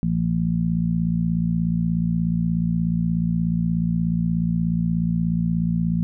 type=harmonic tone; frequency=56.7 Hz; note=A#1; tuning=47 cents flat; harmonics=1 / 2 / 3 / 4; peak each=-31 / -30 / -20 / -26 dBFS; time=0.03-6.03 s; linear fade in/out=0 ms; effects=none